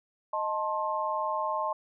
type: chord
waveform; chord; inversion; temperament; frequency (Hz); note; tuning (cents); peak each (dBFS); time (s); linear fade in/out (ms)
sine; A diminished; second; equal with one note detuned; 622.3 / 880 / 1061.7; Eb5 / A5 / C6; 0 / 0 / +25; -33 / -32 / -31; 0.33-1.73; 5
effects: none